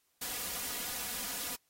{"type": "noise with comb filter", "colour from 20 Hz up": "white", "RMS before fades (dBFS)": -38, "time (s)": [0.21, 1.56], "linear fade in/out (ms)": 10, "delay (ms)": 4.1, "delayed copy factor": 0.55, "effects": ["white hiss -75 dBFS RMS until 1.69 s", "AAC 48 kbps"]}